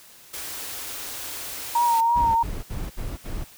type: band-stop noise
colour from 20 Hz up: white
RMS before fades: -34 dBFS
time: 0.33-2.01 s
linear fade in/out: 10 ms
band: 140 to 230 Hz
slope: 96 dB/octave
type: tone with vibrato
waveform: sine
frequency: 932.3 Hz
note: A#5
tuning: in tune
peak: -17 dBFS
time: 1.75-2.43 s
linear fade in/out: 5 ms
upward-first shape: triangle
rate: 3 Hz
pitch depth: 52 cents each way
type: noise bursts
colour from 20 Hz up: brown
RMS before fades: -30 dBFS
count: 5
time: 2.15-3.448 s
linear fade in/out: 20 ms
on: 210 ms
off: 62 ms
effects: white hiss -49 dBFS RMS until 3.57 s